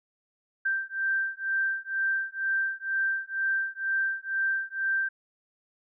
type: beating tone pair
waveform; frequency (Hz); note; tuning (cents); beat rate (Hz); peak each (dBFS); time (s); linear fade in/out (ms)
sine; 1568 / 1570.1; G6 / G6; 0 / +2; 2.1; -29; 0.65-5.09; 10
effects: none